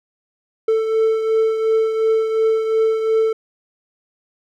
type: beating tone pair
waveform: triangle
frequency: 443 / 445.8 Hz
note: A4 / A4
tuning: +12 / +23 cents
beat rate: 2.8 Hz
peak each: -13 / -22 dBFS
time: 0.68-3.33 s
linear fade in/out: 5 ms
effects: none